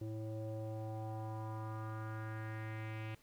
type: tone with low-pass filter sweep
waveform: square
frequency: 109.6 Hz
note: A2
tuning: 6 cents flat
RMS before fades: -43 dBFS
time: 0.01-3.15 s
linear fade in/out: 5 ms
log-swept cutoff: 420 to 2600 Hz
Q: 3.3
effects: pink hiss -68 dBFS RMS until 3.22 s